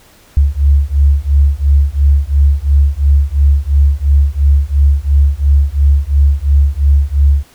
sine beating tone pair, 69.3 / 72.2 Hz, C#2 / D2, 0 / -29 cents, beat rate 2.9 Hz, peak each -10 dBFS, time 0.37-7.43 s, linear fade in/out 0 ms, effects pink hiss -45 dBFS RMS until 7.54 s

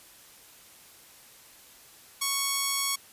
5% pulse tone, 1108.7 Hz, C#6, in tune, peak -14 dBFS, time 2.21-2.96 s, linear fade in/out 10 ms, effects white hiss -53 dBFS RMS until 3.12 s + resampled to 32000 Hz

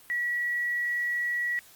sine tone, 1931 Hz, B6, 39 cents flat, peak -26 dBFS, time 0.1-1.59 s, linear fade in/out 0 ms, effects white hiss -54 dBFS RMS until 1.75 s + Opus 32 kbps

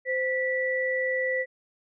sine tone pair together, 517 / 1959.3 Hz, C5 / B6, -21 / -14 cents, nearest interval octave + major seventh, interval 2307 cents, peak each -27 dBFS, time 0.05-1.46 s, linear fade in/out 50 ms, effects none

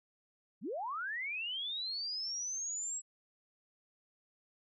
sine linear sweep, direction up, 146.83 to 7740 Hz, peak -36 dBFS, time 0.61-3.02 s, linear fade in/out 50 ms, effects none

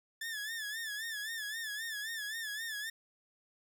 sawtooth tone with vibrato, 1749 Hz, A6, 11 cents flat, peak -34 dBFS, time 0.21-2.9 s, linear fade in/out 5 ms, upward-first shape sine, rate 3.8 Hz, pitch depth 94 cents each way, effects none

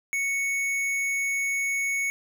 triangle tone with hard clipping, 2217 Hz, C#7, in tune, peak -26 dBFS, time 0.13-2.1 s, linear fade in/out 0 ms, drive 15 dB, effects none

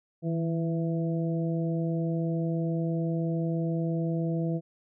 harmonic tone with a mistuned harmonic, 166 Hz, E3, 12 cents sharp, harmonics 1 / 2 / 3 / 4, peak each -27 / -33 / -37 / -39 dBFS, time 0.22-4.61 s, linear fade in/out 50 ms, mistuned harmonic 1, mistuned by -32 cents, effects none

